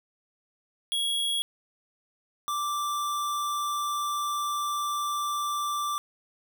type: tone pair in turn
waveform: square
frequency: 3322 / 1174.5 Hz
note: G#7 / D6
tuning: 0 / 0 cents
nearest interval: octave + tritone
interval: 1800 cents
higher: first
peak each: -26 / -28 dBFS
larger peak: first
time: 0.92-1.42 / 2.48-5.98 s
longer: second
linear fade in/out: 0 ms
effects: none